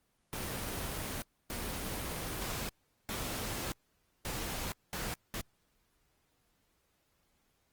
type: noise bursts at uneven times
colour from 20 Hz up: pink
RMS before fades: -38 dBFS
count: 6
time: 0.33-1.22 / 1.5-2.69 / 3.09-3.72 / 4.25-4.72 / 4.93-5.14 / 5.34-5.41 s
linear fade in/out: 0 ms
effects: pink hiss -75 dBFS RMS until 7.72 s + Opus 24 kbps